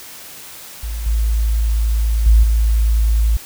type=tone with level steps; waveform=sine; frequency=55 Hz; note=A1; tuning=in tune; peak=-21 / -13 / -6 / -11 dBFS; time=0.83-3.37 s; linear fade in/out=5 ms; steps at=1.06 / 2.26 / 2.43 s; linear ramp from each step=5 ms; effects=white hiss -36 dBFS RMS until 3.45 s